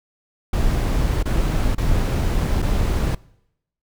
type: noise with dropouts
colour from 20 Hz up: brown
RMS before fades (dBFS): -19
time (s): 0.53-3.15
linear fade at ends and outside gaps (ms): 5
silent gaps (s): 1.229-1.255 / 1.75-1.78 / 2.62-2.624
effects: noise-tail reverb RT60 0.8 s tail -23 dB re dry